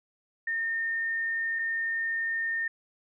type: tone pair in turn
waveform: sine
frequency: 1823 / 1823 Hz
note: A#6 / A#6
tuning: -39 / -39 cents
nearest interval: unison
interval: 0 cents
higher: neither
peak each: -27 dBFS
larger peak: neither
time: 0.47-1.59 / 1.59-2.68 s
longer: first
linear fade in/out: 5 ms
effects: none